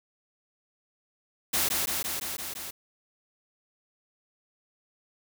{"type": "noise with echo", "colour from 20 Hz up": "white", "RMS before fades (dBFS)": -26, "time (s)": [1.53, 1.69], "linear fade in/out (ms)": 10, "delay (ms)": 170, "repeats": 6, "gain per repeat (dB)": -2, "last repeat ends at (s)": 2.71, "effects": []}